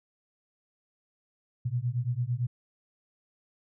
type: beating tone pair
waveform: sine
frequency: 117.8 / 126.7 Hz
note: A#2 / B2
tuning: +19 / +45 cents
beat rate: 8.9 Hz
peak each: -30 dBFS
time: 1.65-2.47 s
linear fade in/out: 10 ms
effects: none